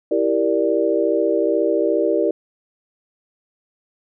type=chord; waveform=sine; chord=E half-diminished seventh; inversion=none; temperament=equal; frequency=329.6 / 392 / 466.2 / 587.3 Hz; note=E4 / G4 / Bb4 / D5; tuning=0 / 0 / 0 / 0 cents; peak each=-21 dBFS; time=0.11-2.31 s; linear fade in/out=5 ms; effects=none